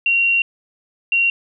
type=tone pair in turn; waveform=sine; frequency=2751 / 2751 Hz; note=F7 / F7; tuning=-27 / -27 cents; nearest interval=unison; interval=0 cents; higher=neither; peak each=-13 dBFS; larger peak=neither; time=0.06-0.42 / 1.12-1.3 s; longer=first; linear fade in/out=2 ms; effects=none